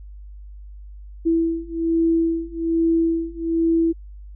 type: beating tone pair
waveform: sine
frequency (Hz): 329.6 / 330.8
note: E4 / E4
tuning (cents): 0 / +6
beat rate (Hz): 1.2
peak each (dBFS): -21 / -20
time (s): 1.25-3.93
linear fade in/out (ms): 20
effects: added 50 Hz sine -36 dBFS peak until 4.35 s